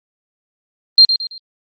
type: tone with echo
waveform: sine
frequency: 4186 Hz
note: C8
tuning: in tune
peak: -3 dBFS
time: 0.98-1.05 s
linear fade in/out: 2 ms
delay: 110 ms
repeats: 3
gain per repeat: -9 dB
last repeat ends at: 1.38 s
effects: Opus 24 kbps